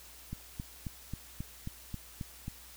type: click train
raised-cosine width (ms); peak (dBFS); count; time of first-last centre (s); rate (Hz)
5; -25; 9; 0.33-2.481; 3.72
effects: added 60 Hz sine -58 dBFS peak until 2.76 s + white hiss -53 dBFS RMS until 2.76 s